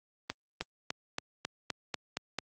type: accelerating click train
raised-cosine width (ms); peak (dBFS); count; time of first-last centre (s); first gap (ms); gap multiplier
0.2; -15; 9; 0.3-2.387; 310; 0.95
effects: high-pass 100 Hz 12 dB/octave + Opus 24 kbps